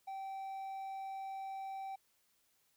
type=tone; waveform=triangle; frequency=775 Hz; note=G5; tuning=20 cents flat; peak=-39 dBFS; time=0.07-1.96 s; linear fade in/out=10 ms; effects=white hiss -75 dBFS RMS until 2.76 s